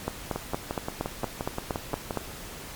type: two click trains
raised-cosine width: 1 ms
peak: -13 / -15 dBFS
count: 10 / 11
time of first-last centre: 0.08-2.173 / 0.36-2.108 s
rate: 4.3 / 5.72 Hz
effects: pink hiss -41 dBFS RMS until 2.75 s + MP3 96 kbps